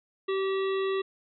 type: harmonic tone with a mistuned harmonic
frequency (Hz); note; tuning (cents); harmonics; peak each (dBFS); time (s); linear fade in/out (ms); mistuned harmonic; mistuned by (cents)
386.1; G4; -26; 1 / 3 / 5 / 7 / 9 / 10; -26 / -36 / -40 / -43 / -45 / -46; 0.28-1.02; 10; 9; -48
effects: none